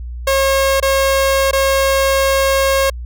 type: tone with dropouts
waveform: sawtooth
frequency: 542 Hz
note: C#5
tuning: 39 cents flat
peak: -8 dBFS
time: 0.27-2.9 s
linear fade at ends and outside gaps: 5 ms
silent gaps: 0.801-0.825 / 1.512-1.53 s
effects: added 60 Hz sine -24 dBFS peak until 3.05 s